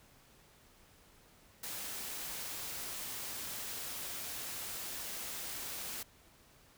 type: noise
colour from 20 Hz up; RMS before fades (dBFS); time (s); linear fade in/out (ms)
white; -42; 1.63-6.03; 5
effects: pink hiss -63 dBFS RMS until 6.77 s